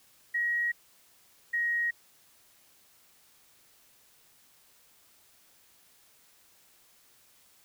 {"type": "tone pair in turn", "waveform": "sine", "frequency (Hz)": [1898, 1886], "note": ["A#6", "A#6"], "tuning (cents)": [31, 20], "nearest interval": "unison", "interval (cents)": 11, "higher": "first", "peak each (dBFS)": -26, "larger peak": "neither", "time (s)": [[0.34, 0.72], [1.53, 1.91]], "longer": "neither", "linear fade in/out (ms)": 10, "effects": ["white hiss -62 dBFS RMS until 7.64 s"]}